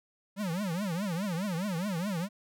square tone with vibrato, 185 Hz, F#3, in tune, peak -31 dBFS, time 0.36-2.29 s, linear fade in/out 50 ms, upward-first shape triangle, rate 4.8 Hz, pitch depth 280 cents each way, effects none

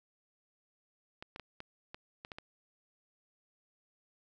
clicks, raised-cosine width 0.3 ms, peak -28 dBFS, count 8, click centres 1.225 / 1.361 / 1.397 / 1.604 / 1.945 / 2.249 / 2.318 / 2.385 s, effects none

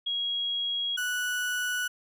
sine / 35% pulse tone pair in turn, 3300 / 1476.4 Hz, G#7 / F#6, -12 / -4 cents, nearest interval octave + major second, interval 1392 cents, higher first, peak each -27 / -26 dBFS, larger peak second, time 0.06-0.97 / 0.97-1.88 s, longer neither, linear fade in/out 10 ms, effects none

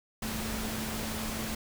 sine tone in noise, 220 Hz, A3, in tune, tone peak -37 dBFS, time 0.22-1.55 s, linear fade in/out 5 ms, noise pink, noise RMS -36 dBFS, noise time 0.22-1.55 s, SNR -4 dB, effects none

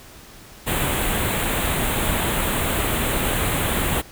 pink band-stop noise, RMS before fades -22 dBFS, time 0.66-4.02 s, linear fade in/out 20 ms, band 3800 to 7400 Hz, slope 48 dB/octave, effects pink hiss -44 dBFS RMS until 4.11 s

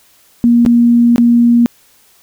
sine tone with dropouts, 237.1 Hz, A#3, 30 cents sharp, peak -5 dBFS, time 0.44-1.66 s, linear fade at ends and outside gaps 0 ms, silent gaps 0.651-0.662 / 1.16-1.181 s, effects white hiss -49 dBFS RMS until 2.22 s

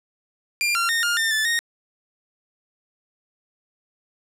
sawtooth tone with pitch steps, 2392 / 1377 / 1839 / 1413 / 1804 / 1750 / 1858 Hz, D7 / F6 / A#6 / F6 / A6 / A6 / A#6, +31 / -25 / -24 / +20 / +43 / -10 / -6 cents, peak -16 dBFS, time 0.61-1.59 s, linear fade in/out 0 ms, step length 140 ms, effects low-pass 12000 Hz 12 dB/octave

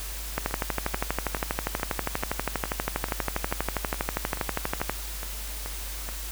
two click trains, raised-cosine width 0.5 ms, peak -10 / -20 dBFS, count 57 / 14, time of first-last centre 0.38-4.896 / 0.51-6.089 s, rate 12.4 / 2.33 Hz, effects added 50 Hz sine -35 dBFS peak until 6.31 s + white hiss -38 dBFS RMS until 6.31 s

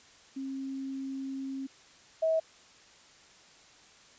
sine tone pair in turn, 269 / 643.5 Hz, C4 / E5, +48 / -42 cents, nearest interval octave + minor third, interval 1510 cents, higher second, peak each -34 / -24 dBFS, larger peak second, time 0.36-1.67 / 2.22-2.4 s, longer first, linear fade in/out 10 ms, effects white hiss -57 dBFS RMS until 4.18 s + resampled to 16000 Hz

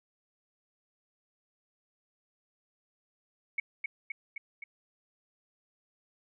sine tone with echo, 2217 Hz, C#7, in tune, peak -27 dBFS, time 3.58-3.6 s, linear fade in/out 5 ms, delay 260 ms, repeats 4, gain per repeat -3 dB, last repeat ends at 4.64 s, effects none

